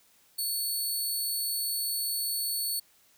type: tone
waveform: 10% pulse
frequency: 4435 Hz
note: C#8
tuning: in tune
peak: -22 dBFS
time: 0.38-2.8 s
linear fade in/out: 10 ms
effects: white hiss -63 dBFS RMS until 3.17 s